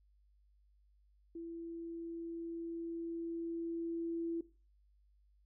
sine tone with level ramp, 334.3 Hz, E4, 24 cents sharp, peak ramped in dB -42 to -34 dBFS, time 1.35-4.41 s, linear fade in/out 5 ms, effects noise-tail reverb RT60 0.3 s tail -17 dB re dry + added 50 Hz sine -66 dBFS peak until 5.45 s

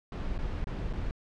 brown noise with dropouts, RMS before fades -33 dBFS, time 0.12-1.11 s, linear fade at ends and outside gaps 2 ms, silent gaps 0.38-0.388 / 0.643-0.67 / 0.929-0.934 s, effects low-pass 4000 Hz 12 dB/octave

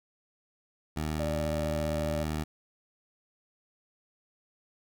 15% pulse tone, 77.3 Hz, D#2, 11 cents flat, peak -24 dBFS, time 0.96-2.44 s, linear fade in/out 10 ms
sine tone with vibrato, 587.3 Hz, D5, in tune, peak -32 dBFS, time 1.19-2.24 s, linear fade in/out 10 ms, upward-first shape sine, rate 15 Hz, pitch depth 21 cents each way
effects none

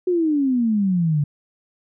sine exponential sweep, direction down, 370 to 142.1 Hz, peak -16 dBFS, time 0.07-1.24 s, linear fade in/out 5 ms, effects none

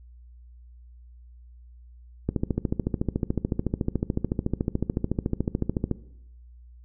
click train, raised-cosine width 3 ms, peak -11 dBFS, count 51, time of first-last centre 2.29-5.913 s, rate 13.8 Hz, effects noise-tail reverb RT60 0.8 s tail -18 dB re dry + added 60 Hz sine -46 dBFS peak until 6.84 s

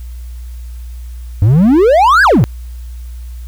triangle exponential two-way sweep, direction up then down, 94.1 to 1701 to 94.1 Hz, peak -3 dBFS, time 1.42-2.44 s, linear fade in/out 0 ms, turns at 2.23 s, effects added 60 Hz sine -24 dBFS peak until 3.47 s + white hiss -47 dBFS RMS until 3.47 s

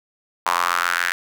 sawtooth tone with high-pass filter sweep, 87.31 Hz, F2, in tune, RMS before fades -21 dBFS, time 0.46-1.12 s, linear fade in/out 0 ms, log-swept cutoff 1000 to 1700 Hz, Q 4.2, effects none

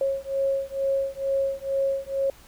sine beating tone pair, 544 / 546.2 Hz, C#5 / C#5, -33 / -26 cents, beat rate 2.2 Hz, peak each -26 dBFS, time 0.01-2.3 s, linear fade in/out 2 ms, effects added 60 Hz sine -54 dBFS peak until 2.47 s + pink hiss -52 dBFS RMS until 2.47 s

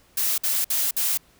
blue noise bursts, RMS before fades -23 dBFS, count 4, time 0.17-1.175 s, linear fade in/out 5 ms, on 210 ms, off 55 ms, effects pink hiss -58 dBFS RMS until 1.39 s

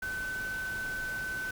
sine tone in noise, 1519 Hz, F#6, 45 cents sharp, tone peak -33 dBFS, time 0.02-1.51 s, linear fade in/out 5 ms, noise pink, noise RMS -44 dBFS, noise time 0.02-1.51 s, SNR +8 dB, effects none

